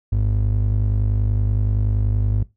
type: ring-modulated tone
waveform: triangle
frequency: 77.78 Hz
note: D#2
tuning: in tune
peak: -11 dBFS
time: 0.12-2.43 s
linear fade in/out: 5 ms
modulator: 25.3 Hz
effects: noise-tail reverb RT60 0.2 s tail -19 dB re dry

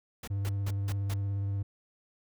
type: noise bursts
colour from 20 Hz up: pink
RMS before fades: -41 dBFS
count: 5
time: 0.23-1.14 s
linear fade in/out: 5 ms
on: 46 ms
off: 170 ms
type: tone with vibrato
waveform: triangle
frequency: 99.4 Hz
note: G2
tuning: 25 cents sharp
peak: -27 dBFS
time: 0.3-1.63 s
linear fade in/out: 10 ms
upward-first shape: sine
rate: 17 Hz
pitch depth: 18 cents each way
effects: none

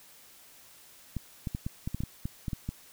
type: clicks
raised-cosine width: 5 ms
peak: -20 dBFS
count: 12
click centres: 1.167 / 1.472 / 1.549 / 1.665 / 1.875 / 1.946 / 2.005 / 2.036 / 2.255 / 2.482 / 2.532 / 2.69 s
effects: white hiss -55 dBFS RMS until 2.92 s

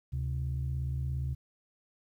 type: tone pair together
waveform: sine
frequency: 73.18 / 130.4 Hz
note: D2 / C3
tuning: -6 / -5 cents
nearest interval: minor seventh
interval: 1001 cents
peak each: -32 / -32 dBFS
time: 0.12-1.35 s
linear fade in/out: 20 ms
effects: tanh soft clip ceiling -25 dBFS + 11-bit

